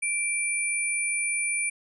sine tone pair together, 2349 / 9396 Hz, D7 / D9, 0 / 0 cents, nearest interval 2 octaves, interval 2400 cents, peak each -27 / -28 dBFS, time 0.02-1.7 s, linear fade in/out 10 ms, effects none

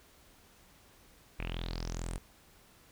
sawtooth tone with low-pass filter sweep, 42.29 Hz, E1, 45 cents sharp, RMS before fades -38 dBFS, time 1.39-2.18 s, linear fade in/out 0 ms, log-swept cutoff 2400 to 9900 Hz, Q 6.9, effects pink hiss -61 dBFS RMS until 2.91 s

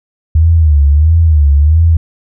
sine tone with vibrato, 76.7 Hz, D#2, 24 cents flat, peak -4 dBFS, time 0.35-1.97 s, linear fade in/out 5 ms, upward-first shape sine, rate 1.5 Hz, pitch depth 140 cents each way, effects none

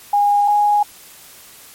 sine tone pair in turn, 818 / 828 Hz, G#5 / G#5, -26 / -5 cents, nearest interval unison, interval 21 cents, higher second, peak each -11 dBFS, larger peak neither, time 0.13-0.48 / 0.48-0.83 s, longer neither, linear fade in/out 5 ms, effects white hiss -42 dBFS RMS until 1.74 s + MP3 64 kbps

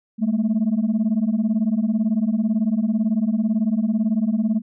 sine beating tone pair, 207.7 / 225.7 Hz, G#3 / A3, 0 / +44 cents, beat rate 18 Hz, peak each -19 / -18 dBFS, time 0.18-4.62 s, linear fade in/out 50 ms, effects tanh soft clip ceiling -14 dBFS

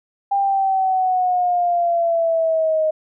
sine exponential sweep, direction down, 800 to 622.3 Hz, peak -15 dBFS, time 0.31-2.91 s, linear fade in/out 10 ms, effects none

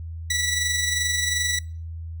15% pulse tone with amplitude modulation, 1956 Hz, B6, 17 cents flat, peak -14 dBFS, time 0.3-1.59 s, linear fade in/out 5 ms, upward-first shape sine, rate 22.7 Hz, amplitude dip 40%, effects noise-tail reverb RT60 0.4 s tail -24 dB re dry + added 82 Hz sine -31 dBFS peak until 2.2 s

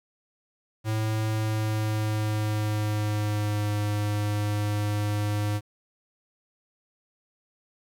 square tone with pitch glide, 109.2 to 104.21 Hz, A2 to G#2, -13 to +6 cents, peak -25 dBFS, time 0.84-5.61 s, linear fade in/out 50 ms, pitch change -81 cents, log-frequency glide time 1.29-3.73 s, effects 9-bit

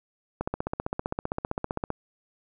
click train, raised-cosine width 1 ms, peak -14 dBFS, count 24, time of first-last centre 0.41-1.904 s, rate 15.4 Hz, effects none

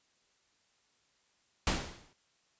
pink noise with exponential decay, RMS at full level -27 dBFS, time 1.67-2.13 s, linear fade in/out 1 ms, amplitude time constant 98 ms, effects white hiss -72 dBFS RMS until 2.59 s + resampled to 16000 Hz

